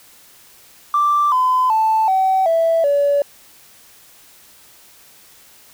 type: tone with pitch steps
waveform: triangle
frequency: 1174.7 / 1016.7 / 880 / 761.7 / 659.3 / 570.6 Hz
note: D6 / B5 / A5 / G5 / E5 / C#5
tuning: 0 / +50 / 0 / -50 / 0 / +50 cents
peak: -9 dBFS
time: 0.94-3.22 s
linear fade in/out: 2 ms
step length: 380 ms
effects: tanh soft clip ceiling -10 dBFS + white hiss -47 dBFS RMS until 5.73 s